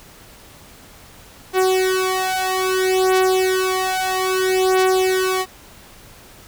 sawtooth beating tone pair, 374.3 / 374.91 Hz, F#4 / F#4, +20 / +23 cents, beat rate 0.61 Hz, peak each -15 dBFS, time 1.53-5.46 s, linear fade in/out 50 ms, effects pink hiss -44 dBFS RMS until 6.47 s

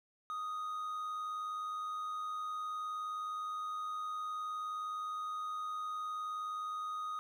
triangle tone with amplitude modulation, 1244.5 Hz, D#6, in tune, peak -34 dBFS, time 0.3-7.19 s, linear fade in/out 0 ms, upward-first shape sine, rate 99.4 Hz, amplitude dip 30%, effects 12-bit

